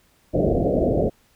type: low-pass noise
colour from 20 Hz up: white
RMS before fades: -20 dBFS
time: 0.33-1.1 s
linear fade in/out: 20 ms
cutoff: 680 Hz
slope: 96 dB/octave
effects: pink hiss -60 dBFS RMS until 1.35 s